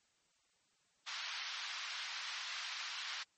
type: band-pass noise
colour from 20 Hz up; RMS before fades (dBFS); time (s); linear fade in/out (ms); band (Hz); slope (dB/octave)
white; -44; 1.06-3.24; 20; 980 to 4800; 24
effects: white hiss -75 dBFS RMS until 3.37 s + MP3 32 kbps